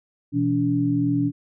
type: tone cluster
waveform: sine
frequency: 124.9 / 167.7 / 286.1 Hz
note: B2 / E3 / D4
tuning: +20 / +30 / -45 cents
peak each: -25 / -27 / -20 dBFS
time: 0.32-1.32 s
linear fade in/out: 50 ms
effects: none